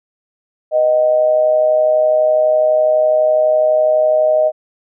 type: tone with amplitude modulation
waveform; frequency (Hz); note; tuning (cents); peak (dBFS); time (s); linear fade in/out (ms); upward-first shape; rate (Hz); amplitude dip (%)
sine; 622; D#5; -1; -7; 0.71-4.52; 50; sine; 132; 55
effects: none